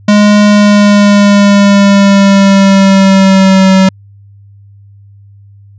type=tone with pitch glide; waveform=square; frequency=207.4 to 190.19 Hz; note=G#3 to F#3; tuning=-2 to +48 cents; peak=-3 dBFS; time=0.08-3.89 s; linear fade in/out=5 ms; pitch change=-150 cents; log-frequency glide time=0.44-3.71 s; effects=added 100 Hz sine -34 dBFS peak until 5.78 s + resampled to 16000 Hz